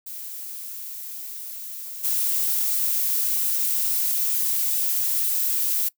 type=noise with level steps; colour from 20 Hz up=violet; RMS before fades=-35 / -23 dBFS; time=0.06-5.89 s; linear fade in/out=10 ms; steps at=2.03 s; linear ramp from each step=20 ms; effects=noise-tail reverb RT60 0.1 s tail -21 dB re dry